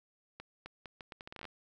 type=accelerating click train; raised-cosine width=0.3 ms; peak=-29 dBFS; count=14; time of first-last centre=0.4-1.453 s; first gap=260 ms; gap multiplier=0.76; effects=none